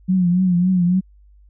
sine tone with vibrato, 180.6 Hz, F#3, 42 cents flat, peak -13 dBFS, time 0.08-1.01 s, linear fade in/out 20 ms, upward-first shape triangle, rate 3.6 Hz, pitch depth 83 cents each way, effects added 50 Hz sine -46 dBFS peak until 1.49 s

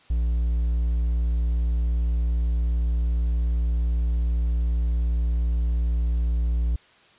triangle tone with hard clipping, 58.7 Hz, A#1, 13 cents sharp, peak -21 dBFS, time 0.1-6.76 s, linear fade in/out 5 ms, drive 6 dB, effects white hiss -55 dBFS RMS until 7.18 s + resampled to 8000 Hz

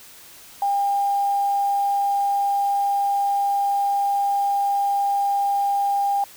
sine tone with quantisation, 802 Hz, G5, 39 cents sharp, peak -18 dBFS, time 0.62-6.24 s, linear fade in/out 2 ms, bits 7, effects white hiss -45 dBFS RMS until 6.36 s

